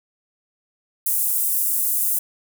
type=high-pass noise; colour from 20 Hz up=pink; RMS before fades=-21 dBFS; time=1.06-2.19 s; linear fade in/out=5 ms; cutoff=10000 Hz; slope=24 dB/octave; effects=none